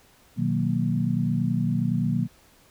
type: chord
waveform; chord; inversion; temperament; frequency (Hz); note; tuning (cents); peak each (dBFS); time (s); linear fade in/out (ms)
sine; B major seventh; none; equal; 123.47 / 155.56 / 185 / 233.1; B2 / D#3 / F#3 / A#3; 0 / 0 / 0 / 0; -27; 0.36-2.28; 50
effects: pink hiss -57 dBFS RMS until 2.7 s